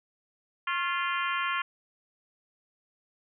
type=harmonic tone with a mistuned harmonic; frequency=346.7 Hz; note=F4; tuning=13 cents flat; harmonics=3 / 4 / 5 / 6 / 7 / 8 / 9; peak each=-31 / -33 / -35 / -37 / -38 / -39 / -40 dBFS; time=0.67-1.62 s; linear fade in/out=5 ms; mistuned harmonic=3; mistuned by=+62 cents; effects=none